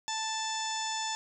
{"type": "harmonic tone with a mistuned harmonic", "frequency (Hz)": 881, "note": "A5", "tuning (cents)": 2, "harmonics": [1, 2, 3, 4, 5, 6, 7, 8, 9], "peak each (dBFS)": [-35, -41, -45, -39, -48, -40, -46, -39, -51], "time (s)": [0.08, 1.15], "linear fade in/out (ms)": 0, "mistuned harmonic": 8, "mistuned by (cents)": -22, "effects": []}